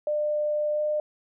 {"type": "tone with pitch glide", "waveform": "sine", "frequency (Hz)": [599, 603.2], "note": ["D5", "D5"], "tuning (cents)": [34, 46], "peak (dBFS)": -23, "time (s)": [0.07, 1], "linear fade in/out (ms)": 2, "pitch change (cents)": 12, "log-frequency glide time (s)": [0.72, 0.81], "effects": []}